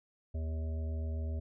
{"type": "harmonic tone with a mistuned harmonic", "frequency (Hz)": 80.3, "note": "E2", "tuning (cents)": -45, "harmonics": [1, 3, 5, 7, 8], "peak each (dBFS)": [-33, -47, -52, -53, -53], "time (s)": [0.34, 1.4], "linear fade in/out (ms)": 10, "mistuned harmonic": 1, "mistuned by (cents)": -56, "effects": []}